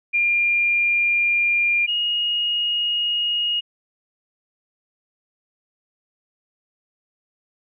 sine tone pair in turn, 2400 / 2872 Hz, D7 / F7, +37 / +48 cents, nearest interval minor third, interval 311 cents, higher second, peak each -16 / -19 dBFS, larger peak first, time 0.13-1.87 / 1.87-3.61 s, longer neither, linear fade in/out 20 ms, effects none

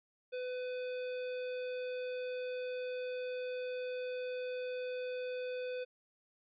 harmonic tone, 502 Hz, B4, 28 cents sharp, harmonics 1 / 3 / 5 / 7 / 9, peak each -37 / -51 / -50 / -56 / -62 dBFS, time 0.32-5.85 s, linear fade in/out 20 ms, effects none

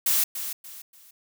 blue noise with echo, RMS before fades -22 dBFS, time 0.06-0.24 s, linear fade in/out 5 ms, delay 290 ms, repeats 3, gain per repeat -10 dB, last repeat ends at 1.11 s, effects none

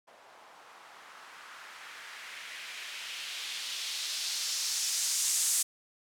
violet noise with low-pass filter sweep, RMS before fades -36 dBFS, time 0.07-5.63 s, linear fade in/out 10 ms, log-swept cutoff 740 to 8100 Hz, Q 1.5, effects none

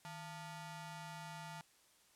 sawtooth ring-modulated tone, 523.3 Hz, C5, in tune, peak -40 dBFS, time 0.05-1.61 s, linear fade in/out 0 ms, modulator 365 Hz, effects white hiss -69 dBFS RMS until 2.15 s + low-pass 11000 Hz 12 dB/octave

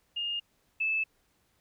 sine tone pair in turn, 2832 / 2621 Hz, F7 / E7, +23 / -11 cents, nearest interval minor second, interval 134 cents, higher first, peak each -30 / -26 dBFS, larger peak second, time 0.16-0.4 / 0.8-1.04 s, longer neither, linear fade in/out 10 ms, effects pink hiss -71 dBFS RMS until 1.6 s

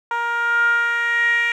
10% pulse tone with band-pass filter sweep, 470.4 Hz, A#4, 16 cents sharp, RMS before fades -19 dBFS, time 0.11-1.52 s, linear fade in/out 2 ms, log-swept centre 1100 to 2100 Hz, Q 7.1, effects none

